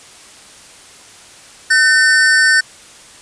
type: tone pair together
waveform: square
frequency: 1524 / 1804.2 Hz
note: G6 / A6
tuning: -49 / +43 cents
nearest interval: minor third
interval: 292 cents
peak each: -12 dBFS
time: 1.7-2.61 s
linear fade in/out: 10 ms
effects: white hiss -40 dBFS RMS until 3.21 s + resampled to 22050 Hz